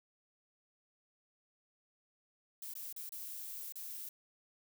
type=noise with dropouts; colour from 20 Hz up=violet; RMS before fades=-45 dBFS; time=2.62-4.09 s; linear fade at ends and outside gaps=2 ms; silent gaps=2.737-2.753 / 2.927-2.963 / 3.092-3.121 / 3.723-3.756 s; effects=none